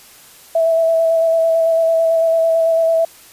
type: tone with vibrato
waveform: sine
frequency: 656 Hz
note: E5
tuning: 9 cents flat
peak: -11 dBFS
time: 0.55-3.05 s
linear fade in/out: 5 ms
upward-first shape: square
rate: 9 Hz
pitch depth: 13 cents each way
effects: white hiss -43 dBFS RMS until 3.32 s + resampled to 32000 Hz